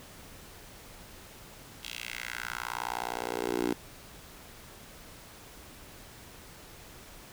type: tone with high-pass filter sweep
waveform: 10% pulse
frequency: 59.7 Hz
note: A#1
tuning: 42 cents sharp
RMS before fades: -35 dBFS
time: 1.83-3.73 s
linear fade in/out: 5 ms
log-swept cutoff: 3200 to 300 Hz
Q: 2.6
effects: pink hiss -50 dBFS RMS until 7.32 s